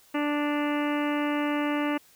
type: harmonic tone with a mistuned harmonic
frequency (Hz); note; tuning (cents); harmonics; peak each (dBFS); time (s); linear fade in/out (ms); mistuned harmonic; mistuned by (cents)
293.7; D4; 0; 1 / 2 / 3 / 4 / 5 / 6 / 7 / 8 / 9 / 10; -26 / -33 / -35 / -36 / -40 / -39 / -39 / -43 / -42 / -43; 0.14-1.98; 10; 10; -35
effects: white hiss -58 dBFS RMS until 2.15 s